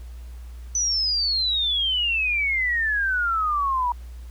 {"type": "exponential sweep", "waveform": "sine", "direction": "down", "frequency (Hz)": [6050, 953], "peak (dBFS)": -20, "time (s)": [0.75, 3.92], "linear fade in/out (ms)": 2, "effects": ["added 60 Hz sine -35 dBFS peak until 4.3 s", "pink hiss -55 dBFS RMS until 4.3 s"]}